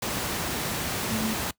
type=tone in noise; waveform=sine; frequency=220 Hz; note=A3; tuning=in tune; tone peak=-27 dBFS; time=1.1-1.34 s; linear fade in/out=5 ms; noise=pink; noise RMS=-29 dBFS; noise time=0.02-1.51 s; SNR=-1 dB; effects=noise-tail reverb RT60 0.1 s tail -20 dB re dry + high-pass 80 Hz 12 dB/octave